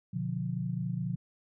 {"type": "chord", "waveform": "sine", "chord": "B diminished", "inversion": "none", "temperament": "just", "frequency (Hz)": [123.47, 148.16, 177.8], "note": ["B2", "D3", "F3"], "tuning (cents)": [0, 16, 31], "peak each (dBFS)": [-35, -36, -34], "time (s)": [0.13, 1.16], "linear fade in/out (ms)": 10, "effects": []}